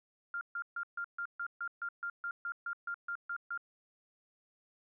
sine tone bursts, 1396.9 Hz, F6, in tune, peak -35 dBFS, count 16, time 0.34-3.576 s, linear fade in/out 2 ms, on 71 ms, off 140 ms, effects none

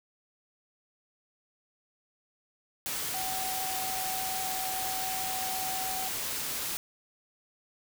sine tone in noise, 756 Hz, F#5, 37 cents sharp, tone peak -35 dBFS, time 3.14-6.08 s, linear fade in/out 0 ms, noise white, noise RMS -34 dBFS, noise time 2.86-6.77 s, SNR -4 dB, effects none

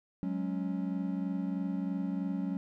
triangle chord, F# suspended second, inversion none, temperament just, 185 / 208.1 / 277.5 Hz, F#3 / G#3 / C#4, 0 / +4 / +2 cents, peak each -32 / -36 / -34 dBFS, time 0.23-2.57 s, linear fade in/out 0 ms, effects none

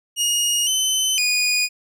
20% pulse tone with pitch steps, 2867 / 3048 / 2464 Hz, F7 / G7 / D#7, +45 / -49 / -17 cents, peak -12 dBFS, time 0.16-1.69 s, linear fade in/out 50 ms, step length 510 ms, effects none

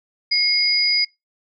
sine tone pair together, 2164 / 4920 Hz, C#7 / D#8, -42 / -20 cents, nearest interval octave + major second, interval 1422 cents, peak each -21 / -16 dBFS, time 0.31-1.05 s, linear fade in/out 10 ms, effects noise-tail reverb RT60 0.2 s tail -22 dB re dry

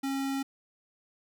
square tone, 272.2 Hz, C#4, 31 cents flat, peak -30 dBFS, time 0.03-0.43 s, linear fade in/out 10 ms, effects none

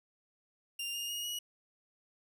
sawtooth tone with pitch steps, 2794 / 2831 / 2869 / 2908 Hz, F7 / F7 / F7 / F#7, 0 / +23 / +46 / -31 cents, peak -33 dBFS, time 0.79-1.39 s, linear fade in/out 5 ms, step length 150 ms, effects none

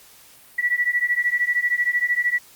sine beating tone pair, 1941 / 1954 Hz, B6 / B6, -31 / -19 cents, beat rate 13 Hz, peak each -22 / -21 dBFS, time 0.58-2.39 s, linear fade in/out 10 ms, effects white hiss -49 dBFS RMS until 2.55 s + Opus 48 kbps

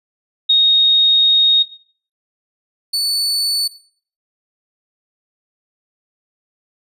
sine / 40% pulse tone pair in turn, 3729 / 4476 Hz, A#7 / C#8, 0 / +16 cents, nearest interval minor third, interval 316 cents, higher second, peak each -8 / -14 dBFS, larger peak first, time 0.49-1.63 / 2.93-3.68 s, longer first, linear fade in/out 10 ms, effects noise-tail reverb RT60 0.5 s tail -17 dB re dry + resampled to 32000 Hz

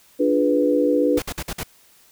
sine chord, D diminished seventh, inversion none, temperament equal, 293.7 / 349.2 / 415.3 / 493.9 Hz, D4 / F4 / Ab4 / Cb5, 0 / 0 / 0 / 0 cents, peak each -19 / -25 / -25 / -19 dBFS, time 0.19-1.2 s, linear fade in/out 20 ms
pink noise bursts, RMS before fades -28 dBFS, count 5, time 1.17-1.634 s, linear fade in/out 5 ms, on 52 ms, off 51 ms
effects white hiss -54 dBFS RMS until 2.11 s

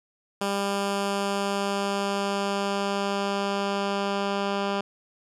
10% pulse tone with low-pass filter sweep, 199.3 Hz, G3, 29 cents sharp, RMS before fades -27 dBFS, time 0.41-4.81 s, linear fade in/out 5 ms, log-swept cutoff 11000 to 4300 Hz, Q 0.79, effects none

